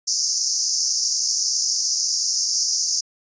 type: band-pass noise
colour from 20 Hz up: pink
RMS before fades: -22 dBFS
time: 0.07-3.01 s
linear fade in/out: 10 ms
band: 4900 to 6700 Hz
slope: 96 dB/octave
effects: resampled to 16000 Hz